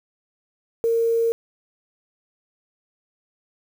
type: tone with quantisation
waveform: sine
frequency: 460 Hz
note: A#4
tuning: 23 cents flat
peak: -17 dBFS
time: 0.84-1.32 s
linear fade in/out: 0 ms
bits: 7
effects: none